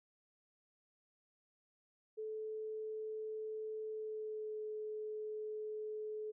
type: tone with pitch glide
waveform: sine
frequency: 434.5 to 428.8 Hz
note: A4 to A4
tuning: -22 to -45 cents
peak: -40 dBFS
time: 2.17-6.32 s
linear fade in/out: 20 ms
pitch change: -23 cents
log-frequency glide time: 3.89-4.61 s
effects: none